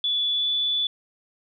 sine tone with pitch glide, 3442 to 3464 Hz, A7 to A7, -39 to -28 cents, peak -21 dBFS, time 0.04-0.87 s, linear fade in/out 2 ms, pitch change +11 cents, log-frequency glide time 0.34-0.47 s, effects none

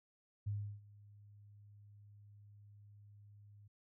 sine tone with ADSR envelope, 102.8 Hz, G#2, 17 cents flat, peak -35 dBFS, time 0.46-3.68 s, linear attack 14 ms, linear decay 330 ms, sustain -22 dB, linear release 9 ms, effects none

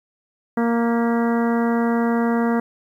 harmonic tone with a mistuned harmonic, 233.1 Hz, A#3, in tune, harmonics 1 / 2 / 3 / 4 / 5 / 6 / 7 / 8, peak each -18 / -24 / -28 / -30 / -32 / -34 / -35 / -36 dBFS, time 0.57-2.6 s, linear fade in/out 5 ms, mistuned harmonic 8, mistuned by +62 cents, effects 9-bit

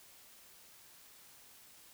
silence, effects white hiss -59 dBFS RMS until 1.93 s

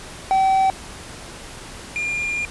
triangle tone pair in turn, 768 / 2405 Hz, G5 / D7, -36 / +41 cents, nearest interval octave + minor sixth, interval 1977 cents, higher second, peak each -12 / -20 dBFS, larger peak first, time 0.31-0.7 / 1.96-2.45 s, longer second, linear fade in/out 0 ms, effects pink hiss -37 dBFS RMS until 2.5 s + resampled to 24000 Hz

